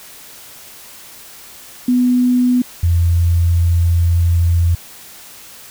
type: tone pair in turn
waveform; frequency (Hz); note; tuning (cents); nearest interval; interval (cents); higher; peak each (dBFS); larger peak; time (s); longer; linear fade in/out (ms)
sine; 248.3 / 85.39; B3 / F2; +9 / -38; octave + tritone; 1847; first; -10; neither; 1.88-2.62 / 2.83-4.75; second; 5
effects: white hiss -38 dBFS RMS until 5.7 s